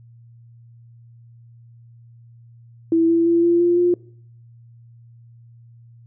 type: tone with pitch steps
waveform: sine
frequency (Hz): 329.6 / 334 / 338.5 / 343 / 347.6 / 352.2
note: E4 / E4 / E4 / F4 / F4 / F4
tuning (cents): 0 / +23 / +46 / -31 / -8 / +15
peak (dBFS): -13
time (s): 2.92-3.94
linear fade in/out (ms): 2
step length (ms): 170
effects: noise-tail reverb RT60 0.6 s tail -22 dB re dry + added 117 Hz sine -44 dBFS peak until 6.06 s